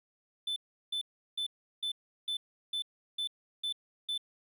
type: tone bursts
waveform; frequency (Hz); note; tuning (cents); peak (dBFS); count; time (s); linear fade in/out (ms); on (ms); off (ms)
triangle; 3518; A7; -1; -30; 9; 0.47-4.178; 5; 92; 360
effects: none